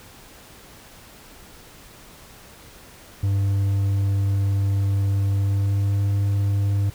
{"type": "tone with pitch glide", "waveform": "triangle", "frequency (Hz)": [98.9, 100.16], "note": ["G2", "G2"], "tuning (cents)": [16, 38], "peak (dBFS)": -16, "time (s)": [3.23, 6.9], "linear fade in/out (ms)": 5, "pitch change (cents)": 22, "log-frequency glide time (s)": [5.36, 6.03], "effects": ["pink hiss -46 dBFS RMS until 6.94 s"]}